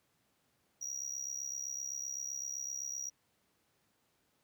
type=tone with amplitude modulation; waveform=triangle; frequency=5750 Hz; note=F8; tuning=50 cents sharp; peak=-33 dBFS; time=0.81-3.1 s; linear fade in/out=10 ms; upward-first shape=sine; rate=67.8 Hz; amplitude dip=85%; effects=pink hiss -75 dBFS RMS until 4.43 s + high-pass 100 Hz 12 dB/octave